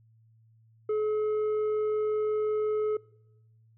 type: tone with tanh clipping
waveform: sine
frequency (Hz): 427.2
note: G#4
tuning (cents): +49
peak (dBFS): -26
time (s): 0.89-2.97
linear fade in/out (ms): 5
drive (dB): 5
effects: noise-tail reverb RT60 0.9 s tail -23 dB re dry + added 112 Hz sine -58 dBFS peak until 3.77 s